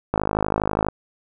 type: click train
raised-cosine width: 1 ms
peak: -6 dBFS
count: 40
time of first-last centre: 0.14-0.886 s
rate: 52.3 Hz
effects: none